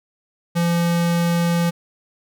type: tone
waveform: square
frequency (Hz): 170.9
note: F3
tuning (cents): -37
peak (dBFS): -17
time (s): 0.55-1.71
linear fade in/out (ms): 20
effects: none